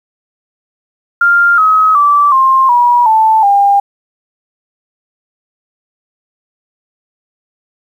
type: tone with pitch steps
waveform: sine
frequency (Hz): 1396.9 / 1273.6 / 1161.2 / 1058.7 / 965.2 / 880 / 802.3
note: F6 / D#6 / D6 / C6 / B5 / A5 / G5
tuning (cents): 0 / +40 / -20 / +20 / -40 / 0 / +40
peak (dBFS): -5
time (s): 1.21-3.8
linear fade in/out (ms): 5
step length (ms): 370
effects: 7-bit